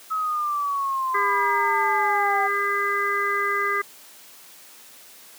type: exponential sweep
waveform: sine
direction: down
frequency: 1290 to 773 Hz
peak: -22 dBFS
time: 0.1-2.48 s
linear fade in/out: 20 ms
type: harmonic tone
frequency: 403.2 Hz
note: G4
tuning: 49 cents sharp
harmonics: 1 / 3 / 4 / 5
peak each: -29 / -24 / -28 / -26 dBFS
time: 1.14-3.82 s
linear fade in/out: 10 ms
effects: white hiss -47 dBFS RMS until 5.38 s + high-pass 200 Hz 12 dB/octave